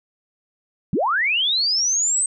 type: linear sweep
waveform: sine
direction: up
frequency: 126.2 to 8320 Hz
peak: -17 dBFS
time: 0.93-2.26 s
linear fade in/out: 2 ms
effects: none